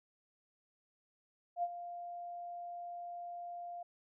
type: tone with ADSR envelope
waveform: sine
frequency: 698.5 Hz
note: F5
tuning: in tune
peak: -30 dBFS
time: 1.56-3.83 s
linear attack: 70 ms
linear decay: 46 ms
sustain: -12 dB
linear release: 6 ms
effects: none